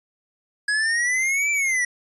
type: exponential two-way sweep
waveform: square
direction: up then down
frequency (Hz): 1661.2 to 2349 to 1921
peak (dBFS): -20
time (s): 0.68-1.85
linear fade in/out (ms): 5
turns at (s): 1.51
effects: resampled to 24000 Hz